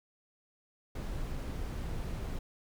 brown noise, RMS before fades -37 dBFS, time 0.95-2.39 s, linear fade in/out 5 ms, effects none

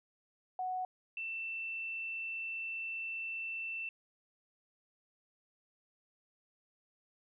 sine tone pair in turn, 740 / 2675 Hz, F#5 / E7, 0 / +25 cents, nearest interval octave + minor seventh, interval 2225 cents, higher second, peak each -34 / -37 dBFS, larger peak first, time 0.59-0.85 / 1.17-3.89 s, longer second, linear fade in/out 2 ms, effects none

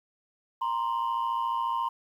sine tone pair together, 932.3 / 1046.5 Hz, A#5 / C6, 0 / 0 cents, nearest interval major second, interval 200 cents, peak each -27 dBFS, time 0.61-1.89 s, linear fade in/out 10 ms, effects tanh soft clip ceiling -23 dBFS + 10-bit

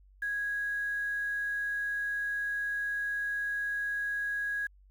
sine tone with quantisation, 1656 Hz, G#6, 5 cents flat, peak -30 dBFS, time 0.22-4.67 s, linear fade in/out 5 ms, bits 9, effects added 48 Hz sine -56 dBFS peak until 4.9 s

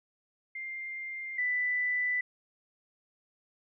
sine tone pair in turn, 2103 / 1986.9 Hz, C7 / B6, +8 / +10 cents, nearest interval minor second, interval 98 cents, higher first, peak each -36 / -27 dBFS, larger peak second, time 0.55-1.38 / 1.38-2.21 s, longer neither, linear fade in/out 5 ms, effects none

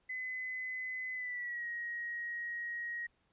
sine tone with pitch glide, 2025 to 1889.4 Hz, B6 to A#6, +43 to +23 cents, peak -37 dBFS, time 0.09-3.07 s, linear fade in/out 10 ms, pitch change -120 cents, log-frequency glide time 1.13-1.66 s, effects pink hiss -75 dBFS RMS until 3.32 s + resampled to 8000 Hz

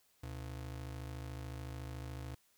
square ring-modulated tone, 98 Hz, G2, in tune, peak -40 dBFS, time 0.23-2.35 s, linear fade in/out 5 ms, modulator 26.9 Hz, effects white hiss -72 dBFS RMS until 2.57 s

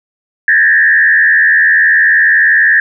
sine tone with frequency modulation, 1754 Hz, A6, 6 cents flat, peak -5 dBFS, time 0.48-2.8 s, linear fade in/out 2 ms, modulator 80.5 Hz, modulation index 1.4, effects none

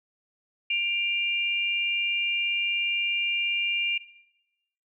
sine tone pair together, 2382 / 2799 Hz, D7 / F7, +24 / +3 cents, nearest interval minor third, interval 279 cents, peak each -26 dBFS, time 0.7-3.98 s, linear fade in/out 5 ms, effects noise-tail reverb RT60 0.9 s tail -17 dB re dry

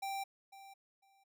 square tone with echo, 784 Hz, G5, in tune, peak -38 dBFS, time 0.02-0.24 s, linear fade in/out 10 ms, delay 500 ms, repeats 2, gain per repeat -15 dB, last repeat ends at 1.24 s, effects none

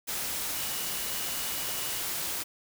sine tone in noise, 2918 Hz, F#7, 25 cents flat, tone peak -44 dBFS, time 0.53-2.01 s, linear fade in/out 20 ms, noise white, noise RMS -33 dBFS, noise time 0.07-2.44 s, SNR -14 dB, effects none

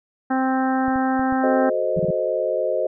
harmonic tone, 261.9 Hz, C4, 2 cents sharp, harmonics 1 / 2 / 3 / 4 / 5 / 6 / 7, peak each -20 / -30 / -23 / -33 / -31 / -31 / -37 dBFS, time 0.3-1.7 s, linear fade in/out 10 ms
clicks, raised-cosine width 5 ms, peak -25 dBFS, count 5, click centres 0.882 / 0.959 / 1.195 / 1.325 / 1.966 s
sine chord, F# diminished seventh, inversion none, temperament equal, 370 / 440 / 523.3 / 622.3 Hz, F#4 / A4 / C5 / Eb5, 0 / 0 / 0 / 0 cents, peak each -28 / -28 / -23 / -23 dBFS, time 1.43-2.87 s, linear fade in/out 5 ms
sine tone bursts, 170.2 Hz, F3, 44 cents flat, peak -20 dBFS, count 3, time 1.97-2.107 s, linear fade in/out 2 ms, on 25 ms, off 31 ms
effects none

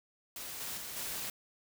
white noise with level steps, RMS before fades -43 / -40 / -43 / -39 dBFS, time 0.36-1.3 s, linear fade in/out 2 ms, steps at 0.6 / 0.77 / 0.96 s, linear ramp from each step 10 ms, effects none

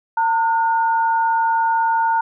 sine tone pair together, 909 / 1443 Hz, A#5 / F#6, -44 / -44 cents, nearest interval minor sixth, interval 800 cents, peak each -15 / -24 dBFS, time 0.17-2.21 s, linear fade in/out 5 ms, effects none

